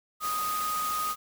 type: tone in noise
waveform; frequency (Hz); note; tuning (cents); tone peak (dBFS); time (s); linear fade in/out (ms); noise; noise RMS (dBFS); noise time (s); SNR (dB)
sine; 1244.5; D#6; 0; -28; 0.2-1.16; 50; white; -36; 0.2-1.16; +5
effects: none